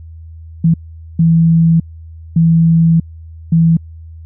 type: tone bursts at uneven times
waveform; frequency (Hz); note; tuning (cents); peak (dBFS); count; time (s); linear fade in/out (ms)
sine; 164.81; E3; 0; -6; 4; 0.64-0.74 / 1.19-1.8 / 2.36-3 / 3.52-3.77; 5
effects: added 81 Hz sine -30 dBFS peak until 4.25 s